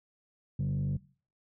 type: tone with frequency modulation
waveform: sine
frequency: 138.59 Hz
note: C#3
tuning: in tune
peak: -26 dBFS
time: 0.59-0.97 s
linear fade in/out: 5 ms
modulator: 49.5 Hz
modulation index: 0.86
effects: noise-tail reverb RT60 0.4 s tail -20 dB re dry + tanh soft clip ceiling -26 dBFS